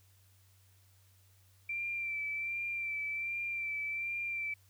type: tone with vibrato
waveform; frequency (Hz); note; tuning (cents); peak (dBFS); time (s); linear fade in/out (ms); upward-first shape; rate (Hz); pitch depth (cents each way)
sine; 2349; D7; 0; -34; 1.69-4.54; 5; sine; 1.3; 30
effects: added 95 Hz sine -63 dBFS peak until 4.69 s + white hiss -69 dBFS RMS until 4.69 s